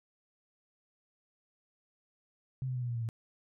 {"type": "tone with pitch steps", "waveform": "sine", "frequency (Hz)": [130.81, 127.75, 124.76, 121.84, 118.99, 116.2, 113.48], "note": ["C3", "C3", "B2", "B2", "A#2", "A#2", "A#2"], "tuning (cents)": [0, -41, 18, -23, 36, -5, -46], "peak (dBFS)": -32, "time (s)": [2.62, 3.089], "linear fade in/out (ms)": 0, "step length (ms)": 67, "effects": []}